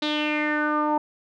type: tone with low-pass filter sweep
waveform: sawtooth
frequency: 300.8 Hz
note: D4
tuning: 42 cents sharp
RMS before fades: -24 dBFS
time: 0.02-0.98 s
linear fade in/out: 5 ms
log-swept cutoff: 3900 to 890 Hz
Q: 5.8
effects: none

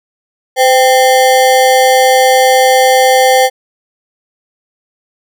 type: ring-modulated tone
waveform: square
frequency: 649 Hz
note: E5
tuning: 27 cents flat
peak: -3 dBFS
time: 0.56-3.5 s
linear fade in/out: 50 ms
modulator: 135 Hz
effects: none

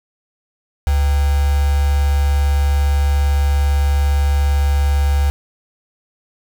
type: tone with quantisation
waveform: sine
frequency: 71.2 Hz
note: C#2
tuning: 47 cents sharp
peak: -12 dBFS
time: 0.87-5.3 s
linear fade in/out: 0 ms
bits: 4
effects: none

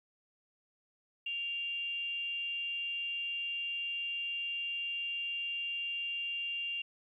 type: tone with frequency modulation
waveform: sine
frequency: 2787 Hz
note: F7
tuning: 4 cents flat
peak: -34 dBFS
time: 1.26-6.82 s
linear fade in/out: 5 ms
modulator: 482 Hz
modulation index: 0.2
effects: 12-bit

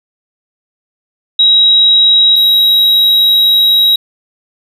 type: tone pair in turn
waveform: sine / triangle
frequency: 3836 / 3836 Hz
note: A#7 / A#7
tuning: +49 / +49 cents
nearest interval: unison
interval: 0 cents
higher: neither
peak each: -4 dBFS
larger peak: neither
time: 1.39-2.36 / 2.36-3.96 s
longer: second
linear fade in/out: 5 ms
effects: none

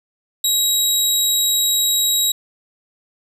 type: tone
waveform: 20% pulse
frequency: 3836 Hz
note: A#7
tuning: 49 cents sharp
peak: -9 dBFS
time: 0.44-2.32 s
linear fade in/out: 5 ms
effects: none

